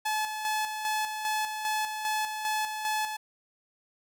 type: tone with tremolo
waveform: sawtooth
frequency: 860 Hz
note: A5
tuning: 40 cents flat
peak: -23 dBFS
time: 0.05-3.17 s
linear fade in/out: 10 ms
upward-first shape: square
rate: 2.5 Hz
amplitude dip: 50%
effects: none